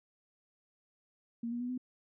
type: tone with pitch steps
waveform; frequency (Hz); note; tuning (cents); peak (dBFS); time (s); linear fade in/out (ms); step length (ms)
sine; 233.1 / 239.4 / 245.8 / 252.4; A#3 / A#3 / B3 / B3; 0 / +46 / -8 / +38; -34; 1.43-1.778; 5; 87
effects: none